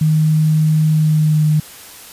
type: tone with pitch glide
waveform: sine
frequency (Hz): 155.56 to 153.06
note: D#3 to D#3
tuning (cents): 0 to -28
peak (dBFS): -10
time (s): 0.01-1.6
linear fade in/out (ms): 5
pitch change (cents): -28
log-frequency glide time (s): 0.91-1.47
effects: white hiss -37 dBFS RMS until 2.12 s + resampled to 32000 Hz

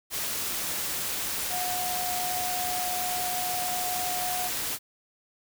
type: tone in noise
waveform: sine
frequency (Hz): 725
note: F#5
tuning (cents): -35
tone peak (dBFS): -31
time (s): 1.49-4.51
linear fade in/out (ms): 50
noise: white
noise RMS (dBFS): -31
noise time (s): 0.1-4.79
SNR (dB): -3
effects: none

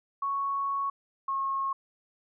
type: tone pair in turn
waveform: sine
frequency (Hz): 1108.7 / 1086.5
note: C#6 / C#6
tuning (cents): 0 / -35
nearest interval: unison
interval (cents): 35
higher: first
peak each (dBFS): -27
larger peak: neither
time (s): 0.22-0.9 / 1.28-1.73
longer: first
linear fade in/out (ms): 5
effects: none

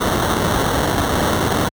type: noise with sample-and-hold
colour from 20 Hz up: pink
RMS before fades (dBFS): -17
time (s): 0-1.69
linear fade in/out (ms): 10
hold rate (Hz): 2450
effects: high-pass 60 Hz 12 dB/octave

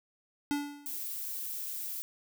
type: tone with exponential decay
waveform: square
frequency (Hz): 288.6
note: D4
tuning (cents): -30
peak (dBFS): -27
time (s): 0.51-1.02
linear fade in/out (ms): 0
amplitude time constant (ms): 110
type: noise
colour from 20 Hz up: violet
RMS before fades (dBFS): -38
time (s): 0.86-2.02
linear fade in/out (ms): 0
effects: none

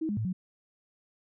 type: tone with pitch steps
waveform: sine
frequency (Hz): 318.5 / 207.1 / 109.8 / 183.6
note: D#4 / G#3 / A2 / F#3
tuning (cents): +41 / -5 / -3 / -13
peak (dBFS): -28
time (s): 0.01-0.33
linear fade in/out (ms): 10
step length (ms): 80
effects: none

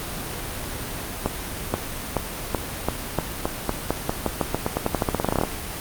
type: accelerating click train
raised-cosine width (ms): 1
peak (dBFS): -6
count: 28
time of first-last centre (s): 1.26-5.436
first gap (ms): 480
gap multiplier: 0.89
effects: pink hiss -31 dBFS RMS until 5.8 s + Opus 32 kbps

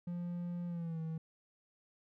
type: tone with pitch glide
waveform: triangle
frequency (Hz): 174.61 to 161.05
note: F3 to E3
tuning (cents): 0 to -40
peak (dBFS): -35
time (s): 0.07-1.18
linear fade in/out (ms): 5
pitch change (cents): -140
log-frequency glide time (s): 0.67-1
effects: none

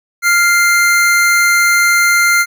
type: tone pair together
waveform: square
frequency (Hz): 1396.9 / 2093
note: F6 / C7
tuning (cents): 0 / 0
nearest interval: perfect fifth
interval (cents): 700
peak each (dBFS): -12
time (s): 0.22-2.46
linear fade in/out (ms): 50
effects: none

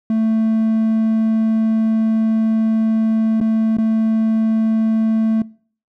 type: tone with dropouts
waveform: triangle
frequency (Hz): 221.6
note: A3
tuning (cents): +13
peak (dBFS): -12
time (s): 0.1-5.42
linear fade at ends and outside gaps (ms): 2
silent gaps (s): 3.403-3.411 / 3.769-3.784
effects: noise-tail reverb RT60 0.5 s tail -23 dB re dry

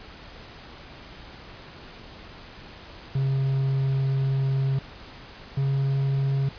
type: tone pair in turn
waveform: triangle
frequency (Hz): 135.1 / 136.83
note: C#3 / C#3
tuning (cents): -44 / -22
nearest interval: unison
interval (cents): 22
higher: second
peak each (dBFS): -19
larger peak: neither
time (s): 3.15-4.79 / 5.57-6.49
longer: first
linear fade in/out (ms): 5
effects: pink hiss -44 dBFS RMS until 6.58 s + resampled to 11025 Hz

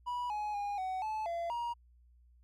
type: tone with pitch steps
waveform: triangle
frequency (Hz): 977 / 840 / 815 / 750 / 866 / 681 / 948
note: B5 / G#5 / G#5 / F#5 / A5 / F5 / A#5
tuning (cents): -19 / +19 / -33 / +23 / -28 / -44 / +29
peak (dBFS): -32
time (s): 0.06-1.74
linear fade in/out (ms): 20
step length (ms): 240
effects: added 60 Hz sine -60 dBFS peak until 2.43 s

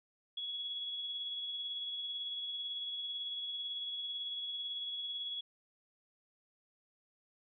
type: tone with tremolo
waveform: sine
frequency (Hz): 3358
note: G#7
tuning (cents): +18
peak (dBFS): -36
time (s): 0.37-5.41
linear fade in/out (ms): 5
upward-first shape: triangle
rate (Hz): 18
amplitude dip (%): 35
effects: none

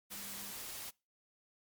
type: tone in noise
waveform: sine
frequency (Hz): 200.4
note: G3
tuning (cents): +38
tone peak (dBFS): -56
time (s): 0.1-0.52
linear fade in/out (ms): 20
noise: white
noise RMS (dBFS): -45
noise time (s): 0.1-0.91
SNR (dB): -14
effects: noise-tail reverb RT60 0.3 s tail -25 dB re dry + MP3 96 kbps

